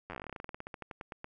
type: slowing click train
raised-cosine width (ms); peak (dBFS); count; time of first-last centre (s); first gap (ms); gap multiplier
0.5; -26; 26; 0.1-1.244; 10; 1.11
effects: none